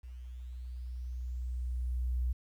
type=tone with level ramp; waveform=sine; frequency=61.74 Hz; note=B1; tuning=in tune; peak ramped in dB=-43 to -28 dBFS; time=0.03-2.33 s; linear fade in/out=10 ms; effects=11-bit